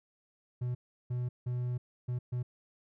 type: tone bursts at uneven times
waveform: triangle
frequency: 123.47 Hz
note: B2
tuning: in tune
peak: -29 dBFS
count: 5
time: 0.61-0.75 / 1.1-1.29 / 1.46-1.78 / 2.08-2.19 / 2.32-2.43 s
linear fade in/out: 10 ms
effects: none